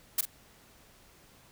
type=noise with echo; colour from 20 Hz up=blue; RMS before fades=-26 dBFS; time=0.18-0.21 s; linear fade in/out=5 ms; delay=44 ms; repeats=1; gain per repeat=-9 dB; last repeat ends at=0.254 s; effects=pink hiss -59 dBFS RMS until 1.51 s